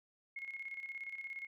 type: tone with tremolo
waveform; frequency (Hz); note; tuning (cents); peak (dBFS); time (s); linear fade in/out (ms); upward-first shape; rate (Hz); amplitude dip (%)
sine; 2164; C#7; -42; -40; 0.36-1.47; 5; square; 17; 60
effects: none